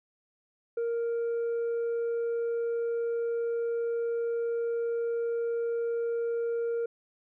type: tone with tanh clipping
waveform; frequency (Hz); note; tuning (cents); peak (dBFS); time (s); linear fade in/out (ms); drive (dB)
triangle; 466.2; A#4; 0; -28; 0.77-6.86; 5; 7
effects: none